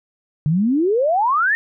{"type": "exponential sweep", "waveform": "sine", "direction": "up", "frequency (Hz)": [142.9, 1869], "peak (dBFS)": -14, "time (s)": [0.46, 1.55], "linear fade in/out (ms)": 0, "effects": []}